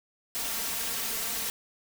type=noise with comb filter; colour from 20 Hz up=white; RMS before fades=-32 dBFS; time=0.35-1.5 s; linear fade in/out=0 ms; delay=4.4 ms; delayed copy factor=+0.7; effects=none